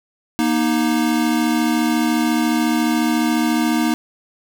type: tone pair together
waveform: square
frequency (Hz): 236.9 / 311.1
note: A#3 / D#4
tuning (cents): +28 / 0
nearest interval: perfect fourth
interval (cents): 472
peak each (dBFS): -19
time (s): 0.39-3.94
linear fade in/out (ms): 0
effects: none

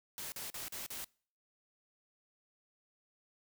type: noise bursts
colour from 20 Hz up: white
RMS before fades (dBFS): -43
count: 5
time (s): 0.18-1.044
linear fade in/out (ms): 0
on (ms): 140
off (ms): 41
effects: noise-tail reverb RT60 0.5 s tail -26 dB re dry

